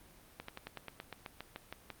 slowing click train, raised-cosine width 0.3 ms, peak -26 dBFS, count 13, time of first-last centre 0.4-1.903 s, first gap 84 ms, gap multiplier 1.07, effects pink hiss -60 dBFS RMS until 2 s + Opus 32 kbps

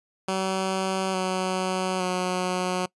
10% pulse tone with pitch steps, 189.9 / 186.21 / 182.59 Hz, F#3 / F#3 / F#3, +45 / +11 / -23 cents, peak -16 dBFS, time 0.28-2.86 s, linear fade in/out 5 ms, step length 860 ms, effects noise-tail reverb RT60 0.1 s tail -23 dB re dry + resampled to 24000 Hz

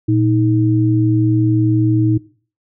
sine tone pair together, 116.54 / 315.3 Hz, A#2 / D#4, 0 / +23 cents, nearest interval octave + perfect fourth, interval 1723 cents, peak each -14 dBFS, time 0.08-2.18 s, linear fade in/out 10 ms, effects noise-tail reverb RT60 0.4 s tail -18 dB re dry

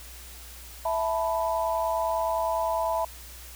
sine chord, E suspended fourth, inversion none, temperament just, 659.3 / 879 / 988.9 Hz, E5 / A5 / B5, 0 / -2 / +2 cents, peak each -27 / -30 / -29 dBFS, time 0.85-3.05 s, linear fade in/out 5 ms, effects added 60 Hz sine -45 dBFS peak until 3.55 s + white hiss -46 dBFS RMS until 3.55 s

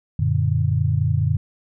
sine chord, Gb augmented, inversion none, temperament equal, 92.5 / 116.54 / 146.83 Hz, Gb2 / Bb2 / D3, 0 / 0 / 0 cents, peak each -21 dBFS, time 0.19-1.37 s, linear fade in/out 5 ms, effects none

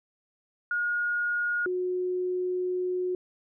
sine tone pair in turn, 1435 / 364 Hz, F6 / F#4, +47 / -28 cents, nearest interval 2 octaves, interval 2375 cents, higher first, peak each -25 / -26 dBFS, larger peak first, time 0.71-1.66 / 1.66-3.15 s, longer second, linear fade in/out 2 ms, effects none

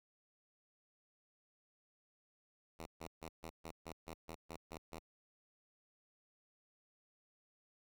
5% pulse tone bursts, 81.4 Hz, E2, 21 cents flat, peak -35 dBFS, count 11, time 2.79-4.993 s, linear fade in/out 5 ms, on 73 ms, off 140 ms, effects none

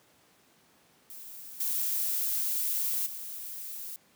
violet noise with level steps, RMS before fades -45 / -30 / -40 dBFS, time 1.1-3.96 s, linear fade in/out 0 ms, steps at 1.6 / 3.06 s, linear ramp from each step 5 ms, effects pink hiss -63 dBFS RMS until 4.15 s + high-pass 150 Hz 12 dB/octave

